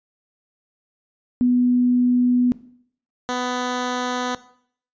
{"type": "tone pair in turn", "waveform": ["sine", "10% pulse"], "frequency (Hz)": [246.9, 249], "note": ["B3", "B3"], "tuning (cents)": [0, 14], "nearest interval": "unison", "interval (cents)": 14, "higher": "second", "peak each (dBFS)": -14, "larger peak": "neither", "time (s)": [[1.41, 2.52], [3.29, 4.35]], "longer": "first", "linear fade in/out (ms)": 0, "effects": ["noise-tail reverb RT60 0.6 s tail -17 dB re dry", "resampled to 16000 Hz"]}